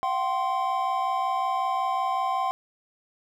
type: chord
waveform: triangle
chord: F suspended second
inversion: none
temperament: equal with one note detuned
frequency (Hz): 698.5 / 763.9 / 1046.5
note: F5 / G5 / C6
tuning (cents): 0 / -45 / 0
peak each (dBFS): -31 / -25 / -25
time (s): 0.03-2.51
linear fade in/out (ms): 0
effects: none